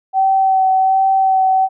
sine tone with vibrato, 765 Hz, G5, 42 cents flat, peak -10 dBFS, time 0.13-1.69 s, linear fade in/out 50 ms, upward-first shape sine, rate 1.3 Hz, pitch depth 15 cents each way, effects none

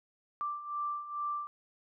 sine beating tone pair, 1174.7 / 1177 Hz, D6 / D6, 0 / +3 cents, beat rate 2.3 Hz, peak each -40 / -35 dBFS, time 0.41-1.47 s, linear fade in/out 0 ms, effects none

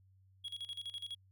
triangle tone with tremolo, 3322 Hz, G#7, in tune, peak -38 dBFS, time 0.44-1.15 s, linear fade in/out 10 ms, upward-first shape square, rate 12 Hz, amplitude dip 80%, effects added 95 Hz sine -63 dBFS peak until 1.31 s

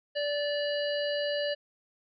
harmonic tone, 582 Hz, D5, 16 cents flat, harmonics 1 / 3 / 5 / 7 / 8, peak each -29 / -37 / -37 / -42 / -41 dBFS, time 0.15-1.55 s, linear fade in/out 20 ms, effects none

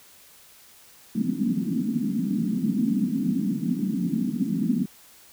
pink band-pass noise, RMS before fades -25 dBFS, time 1.15-4.86 s, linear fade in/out 5 ms, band 180 to 270 Hz, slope 48 dB/octave, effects white hiss -52 dBFS RMS until 5.32 s

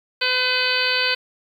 harmonic tone, 506 Hz, B4, 42 cents sharp, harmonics 1 / 2 / 3 / 4 / 5 / 6 / 7 / 8 / 9, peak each -29 / -31 / -24 / -29 / -24 / -26 / -32 / -28 / -25 dBFS, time 0.21-1.15 s, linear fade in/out 10 ms, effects 8-bit

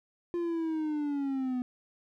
triangle linear sweep, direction down, 349.2 to 246.9 Hz, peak -27 dBFS, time 0.34-1.62 s, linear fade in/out 0 ms, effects none

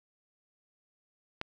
click, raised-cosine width 0.3 ms, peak -18 dBFS, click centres 1.414 s, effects none

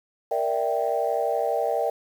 sine chord, E half-diminished seventh, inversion second, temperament equal, 466.2 / 587.3 / 659.3 / 784 Hz, Bb4 / D5 / E5 / G5, 0 / 0 / 0 / 0 cents, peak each -27 dBFS, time 0.31-1.9 s, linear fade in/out 5 ms, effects tanh soft clip ceiling -12 dBFS + 8-bit

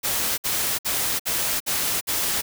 white noise bursts, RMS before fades -24 dBFS, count 6, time 0.03-2.42 s, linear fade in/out 20 ms, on 350 ms, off 58 ms, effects none

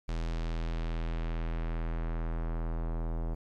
square tone with low-pass filter sweep, 41.2 Hz, E1, in tune, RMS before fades -33 dBFS, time 0.08-3.35 s, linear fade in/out 10 ms, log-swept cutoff 5800 to 810 Hz, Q 1, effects 11-bit

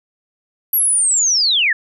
sine linear sweep, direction down, 11840 to 1661 Hz, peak -12 dBFS, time 0.73-1.73 s, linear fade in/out 5 ms, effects none

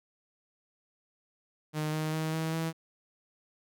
sawtooth tone with pitch steps, 153.6 / 155.83 / 158.1 / 160.4 / 162.73 Hz, D#3 / D#3 / D#3 / E3 / E3, -22 / +3 / +28 / -47 / -22 cents, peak -26 dBFS, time 1.73-2.73 s, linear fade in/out 50 ms, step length 200 ms, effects none

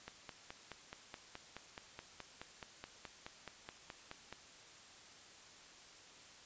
click train, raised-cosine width 0.3 ms, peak -30 dBFS, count 21, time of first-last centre 0.08-4.326 s, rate 4.71 Hz, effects white hiss -58 dBFS RMS until 6.45 s + resampled to 16000 Hz

